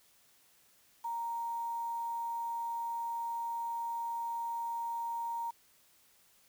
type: tone with quantisation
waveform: sine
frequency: 930 Hz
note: A#5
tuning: 4 cents flat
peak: -34 dBFS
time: 1.04-5.51 s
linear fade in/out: 10 ms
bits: 9
effects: white hiss -66 dBFS RMS until 6.48 s